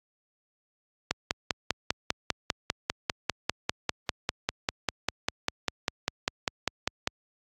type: click train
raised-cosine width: 0.2 ms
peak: -7 dBFS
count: 31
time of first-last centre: 1.11-7.074 s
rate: 5.03 Hz
effects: high-pass 60 Hz 12 dB/octave + AAC 64 kbps